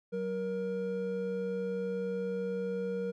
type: tone pair together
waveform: triangle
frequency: 187.59 / 471.6 Hz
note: F#3 / A#4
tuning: +24 / +20 cents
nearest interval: octave + major third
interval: 1596 cents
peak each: -35 / -31 dBFS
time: 0.12-3.12 s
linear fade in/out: 20 ms
effects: none